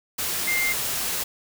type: tone in noise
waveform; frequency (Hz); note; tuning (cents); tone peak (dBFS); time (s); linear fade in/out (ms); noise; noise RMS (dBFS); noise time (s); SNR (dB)
sine; 2100; C7; +6; -22; 0.47-0.73; 10; white; -27; 0.18-1.24; +2
effects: none